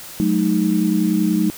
sine chord, D# diminished, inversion first, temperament equal with one note detuned, 185 / 215.5 / 311.1 Hz, F#3 / A3 / D#4, 0 / -36 / 0 cents, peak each -19 dBFS, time 0.2-1.5 s, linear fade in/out 0 ms, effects white hiss -36 dBFS RMS until 1.57 s

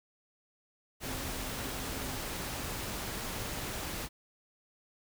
sine tone in noise, 261.6 Hz, C4, in tune, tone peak -46 dBFS, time 1.01-2.19 s, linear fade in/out 50 ms, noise pink, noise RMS -38 dBFS, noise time 1-4.09 s, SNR -11 dB, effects none

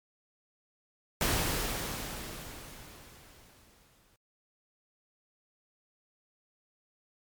pink noise with exponential decay, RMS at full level -27 dBFS, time 1.21-4.16 s, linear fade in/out 1 ms, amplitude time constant 640 ms, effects MP3 96 kbps

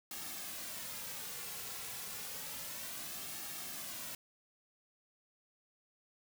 white noise with flanger, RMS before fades -44 dBFS, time 0.11-4.15 s, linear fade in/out 2 ms, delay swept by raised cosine 2 to 3.3 ms, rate 0.3 Hz, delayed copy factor -0.55, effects none

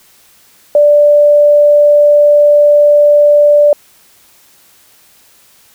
sine tone, 587.3 Hz, D5, in tune, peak -3 dBFS, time 0.75-3.73 s, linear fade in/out 2 ms, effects white hiss -46 dBFS RMS until 5.74 s

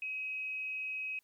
sine tone with amplitude modulation, 2540 Hz, D#7, 35 cents sharp, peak -34 dBFS, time 0.02-1.19 s, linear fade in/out 2 ms, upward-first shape sine, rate 214 Hz, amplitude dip 35%, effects white hiss -75 dBFS RMS until 1.23 s

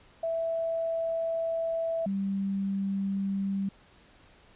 sine tone pair in turn, 659.3 / 196.01 Hz, E5 / G3, 0 / 0 cents, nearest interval octave + major sixth, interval 2100 cents, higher first, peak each -27 dBFS, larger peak neither, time 0.23-2.06 / 2.06-3.69 s, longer first, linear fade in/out 5 ms, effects pink hiss -58 dBFS RMS until 4.55 s + resampled to 8000 Hz

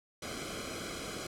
pink noise with comb filter, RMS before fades -40 dBFS, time 0.22-1.27 s, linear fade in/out 5 ms, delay 1.1 ms, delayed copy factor -0.8, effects low-pass 9000 Hz 12 dB/octave

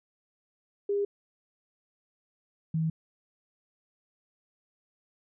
sine tone pair in turn, 404.4 / 160.49 Hz, G#4 / E3, -46 / -46 cents, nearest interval octave + major third, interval 1600 cents, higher first, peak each -25 dBFS, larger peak neither, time 0.89-1.05 / 2.74-2.9 s, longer neither, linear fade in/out 5 ms, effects none

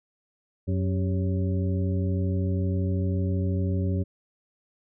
harmonic tone with a mistuned harmonic, 92.7 Hz, F#2, 4 cents sharp, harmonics 1 / 2 / 3 / 4 / 6, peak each -24 / -30 / -34 / -36 / -40 dBFS, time 0.67-4.04 s, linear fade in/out 20 ms, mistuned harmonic 4, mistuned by +100 cents, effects none

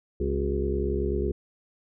harmonic tone with a mistuned harmonic, 68.5 Hz, C#2, 20 cents flat, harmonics 1 / 2 / 3 / 4 / 5 / 6 / 7, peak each -28 / -37 / -34 / -38 / -30 / -30 / -40 dBFS, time 0.2-1.32 s, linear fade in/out 5 ms, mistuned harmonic 5, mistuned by +92 cents, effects none

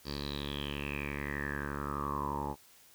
10% pulse tone with low-pass filter sweep, 71.6 Hz, D2, 43 cents flat, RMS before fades -37 dBFS, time 0.04-2.56 s, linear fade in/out 50 ms, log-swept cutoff 4800 to 810 Hz, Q 9.2, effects white hiss -60 dBFS RMS until 2.94 s

